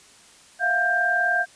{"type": "tone cluster", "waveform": "sine", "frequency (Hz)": [672, 712, 1586], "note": ["E5", "F5", "G6"], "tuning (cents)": [33, 33, 20], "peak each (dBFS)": [-29, -25, -20], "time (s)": [0.59, 1.46], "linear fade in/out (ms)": 50, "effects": ["white hiss -51 dBFS RMS until 1.55 s", "resampled to 22050 Hz"]}